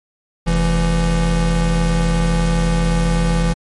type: tone pair together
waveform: square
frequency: 43.91 / 167.9 Hz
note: F1 / E3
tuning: +10 / +32 cents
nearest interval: octave + major seventh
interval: 2322 cents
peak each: -17 dBFS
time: 0.46-3.54 s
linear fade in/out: 20 ms
effects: MP3 48 kbps